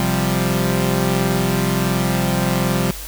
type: chord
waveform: sawtooth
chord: C suspended fourth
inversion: none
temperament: equal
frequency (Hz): 130.81 / 174.61 / 196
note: C3 / F3 / G3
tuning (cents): 0 / 0 / 0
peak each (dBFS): -17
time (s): 0-2.91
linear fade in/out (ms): 2
effects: added 50 Hz sine -32 dBFS peak until 3.07 s + white hiss -33 dBFS RMS until 3.07 s